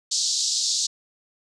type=band-pass noise; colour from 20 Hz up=pink; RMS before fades=-24 dBFS; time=0.11-0.87 s; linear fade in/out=10 ms; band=3900 to 7600 Hz; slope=48 dB/octave; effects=none

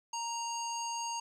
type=tone with low-pass filter; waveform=square; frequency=932.3 Hz; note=A#5; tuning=in tune; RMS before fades=-37 dBFS; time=0.13-1.2 s; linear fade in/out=5 ms; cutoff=6600 Hz; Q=4; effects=12-bit

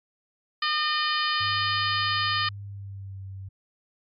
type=harmonic tone; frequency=608 Hz; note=D#5; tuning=40 cents flat; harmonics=2 / 3 / 4 / 5 / 6 / 7 / 8; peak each=-27 / -29 / -35 / -30 / -34 / -34 / -32 dBFS; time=0.62-2.49 s; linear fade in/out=5 ms
type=tone with pitch glide; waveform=sine; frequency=100.5 to 96.35 Hz; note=G2 to G2; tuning=+44 to -29 cents; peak=-35 dBFS; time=1.4-3.49 s; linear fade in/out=10 ms; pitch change=-73 cents; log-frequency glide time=2.62-3.22 s
effects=MP3 64 kbps

